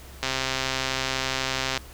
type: click train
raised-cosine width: 0.2 ms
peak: -8 dBFS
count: 205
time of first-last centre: 0.23-1.775 s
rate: 132 Hz
effects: added 67 Hz sine -43 dBFS peak until 1.93 s + pink hiss -47 dBFS RMS until 1.93 s